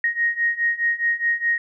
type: beating tone pair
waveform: sine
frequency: 1869 / 1873.8 Hz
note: A#6 / A#6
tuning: +4 / +8 cents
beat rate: 4.8 Hz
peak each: -23 / -21 dBFS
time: 0.04-1.58 s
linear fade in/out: 2 ms
effects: none